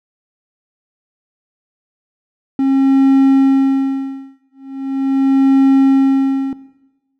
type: tone with tremolo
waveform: triangle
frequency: 270 Hz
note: C#4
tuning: 45 cents flat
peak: -4 dBFS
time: 2.59-6.53 s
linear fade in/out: 2 ms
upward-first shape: sine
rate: 0.4 Hz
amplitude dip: 100%
effects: noise-tail reverb RT60 1.0 s tail -17 dB re dry